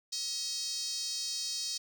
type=tone with high-pass filter; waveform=5% pulse; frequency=637 Hz; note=D#5; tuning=41 cents sharp; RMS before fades=-36 dBFS; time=0.12-1.78 s; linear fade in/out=10 ms; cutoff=4700 Hz; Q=3.4; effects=none

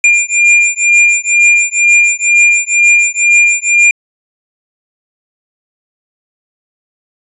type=beating tone pair; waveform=square; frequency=2400 / 2402.1 Hz; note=D7 / D7; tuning=+37 / +38 cents; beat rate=2.1 Hz; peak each=-10 dBFS; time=0.04-3.91 s; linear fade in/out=2 ms; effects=resampled to 22050 Hz

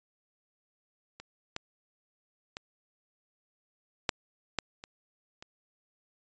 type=clicks; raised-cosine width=0.2 ms; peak=-27 / -17 / -21 / -8 / -11 / -26 / -28 dBFS; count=7; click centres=1.2 / 1.564 / 2.569 / 4.092 / 4.587 / 4.839 / 5.425 s; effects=resampled to 16000 Hz

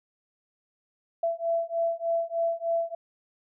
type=beating tone pair; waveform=sine; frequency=668 / 671.3 Hz; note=E5 / E5; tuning=+23 / +31 cents; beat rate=3.3 Hz; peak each=-28 dBFS; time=1.23-2.95 s; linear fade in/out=5 ms; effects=none

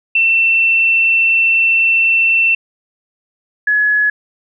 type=tone pair in turn; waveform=sine; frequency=2688 / 1693.3 Hz; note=E7 / G#6; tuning=+33 / +33 cents; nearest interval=minor sixth; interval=800 cents; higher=first; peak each=-9 / -10 dBFS; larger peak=first; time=0.15-2.55 / 3.67-4.1 s; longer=first; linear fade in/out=5 ms; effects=none

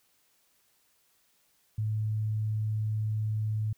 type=tone; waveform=sine; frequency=108 Hz; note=A2; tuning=32 cents flat; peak=-27 dBFS; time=1.78-3.73 s; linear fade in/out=5 ms; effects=white hiss -69 dBFS RMS until 3.77 s

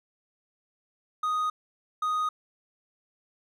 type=tone bursts at uneven times; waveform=triangle; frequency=1244.5 Hz; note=D#6; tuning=in tune; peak=-23 dBFS; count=2; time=1.23-1.5 / 2.02-2.29 s; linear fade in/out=5 ms; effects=none

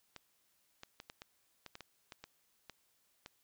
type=clicks; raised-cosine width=0.2 ms; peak=-30 dBFS; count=12; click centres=0.163 / 0.834 / 1.001 / 1.099 / 1.219 / 1.663 / 1.754 / 1.807 / 2.122 / 2.24 / 2.697 / 3.261 s; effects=white hiss -75 dBFS RMS until 3.43 s

